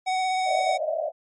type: tone with vibrato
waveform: square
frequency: 748 Hz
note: F#5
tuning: 19 cents sharp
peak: -23 dBFS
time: 0.06-0.78 s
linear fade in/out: 20 ms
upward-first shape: sine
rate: 16 Hz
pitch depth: 14 cents each way
type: band-pass noise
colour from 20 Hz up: pink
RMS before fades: -27 dBFS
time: 0.45-1.12 s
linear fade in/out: 50 ms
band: 590 to 680 Hz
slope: 96 dB/octave
effects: low-pass 7000 Hz 12 dB/octave + MP3 48 kbps